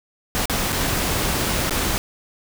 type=noise with dropouts; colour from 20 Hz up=pink; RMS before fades=-22 dBFS; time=0.35-1.98 s; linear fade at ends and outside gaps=0 ms; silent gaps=0.456-0.497 / 0.722-0.727 / 1.695-1.708 s; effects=none